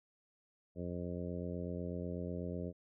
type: harmonic tone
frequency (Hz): 88.1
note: F2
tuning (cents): +16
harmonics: 1 / 2 / 3 / 4 / 5 / 6 / 7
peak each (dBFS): -44 / -42 / -46 / -48 / -47 / -48 / -50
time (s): 0.75-2.73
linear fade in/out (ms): 50
effects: none